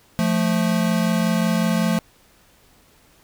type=tone pair together; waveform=square; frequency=174.61 / 220 Hz; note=F3 / A3; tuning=0 / 0 cents; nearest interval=major third; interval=400 cents; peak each=-21 dBFS; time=0.19-1.99 s; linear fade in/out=0 ms; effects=pink hiss -55 dBFS RMS until 3.23 s